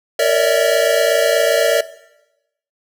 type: tone cluster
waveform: square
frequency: 461.6 / 566 / 594 / 651 Hz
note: A#4 / C#5 / D5 / E5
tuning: -17 / +36 / +20 / -22 cents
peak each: -19 dBFS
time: 0.19-1.81 s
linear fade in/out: 5 ms
effects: noise-tail reverb RT60 0.9 s tail -17 dB re dry